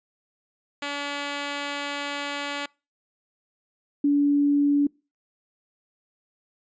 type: tone pair in turn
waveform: 5% pulse / sine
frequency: 286 / 287 Hz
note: D4 / D4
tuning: -46 / -40 cents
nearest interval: unison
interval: 6 cents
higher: second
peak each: -17 dBFS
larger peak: neither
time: 0.82-2.66 / 4.04-4.87 s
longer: first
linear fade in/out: 5 ms
effects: noise-tail reverb RT60 0.3 s tail -26 dB re dry + resampled to 16000 Hz